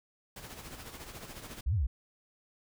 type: noise with tremolo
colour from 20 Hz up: pink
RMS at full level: -44 dBFS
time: 0.36-1.61 s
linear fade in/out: 5 ms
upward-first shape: sine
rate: 14 Hz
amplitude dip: 55%
type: exponential two-way sweep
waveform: sine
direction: up then down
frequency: 51.91 to 116.7 to 51.91 Hz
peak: -26 dBFS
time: 1.66-1.87 s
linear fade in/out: 10 ms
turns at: 1.74 s
effects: none